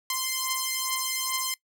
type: beating tone pair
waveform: 5% pulse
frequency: 1041 / 1043.4 Hz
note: C6 / C6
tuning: -9 / -5 cents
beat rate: 2.4 Hz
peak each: -17 / -19 dBFS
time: 0.1-1.54 s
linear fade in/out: 2 ms
effects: noise-tail reverb RT60 0.1 s tail -20 dB re dry